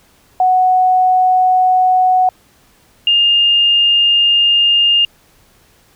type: tone pair in turn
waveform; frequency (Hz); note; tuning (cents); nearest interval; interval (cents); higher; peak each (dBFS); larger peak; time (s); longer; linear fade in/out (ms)
sine; 740 / 2820; F#5 / F7; 0 / +16; octave + major seventh; 2316; second; -8; neither; 0.4-2.29 / 3.07-5.05; second; 2
effects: pink hiss -51 dBFS RMS until 5.95 s